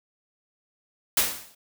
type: noise with exponential decay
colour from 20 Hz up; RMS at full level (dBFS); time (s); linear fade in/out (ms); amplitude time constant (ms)
white; -18; 1.17-1.55; 5; 82
effects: none